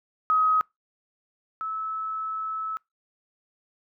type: tone pair in turn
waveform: sine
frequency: 1266 / 1301.6 Hz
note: D#6 / E6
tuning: +30 / -22 cents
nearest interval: unison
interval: 48 cents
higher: second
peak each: -18 / -28 dBFS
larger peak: first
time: 0.3-0.61 / 1.61-2.77 s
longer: second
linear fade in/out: 0 ms
effects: noise-tail reverb RT60 0.2 s tail -26 dB re dry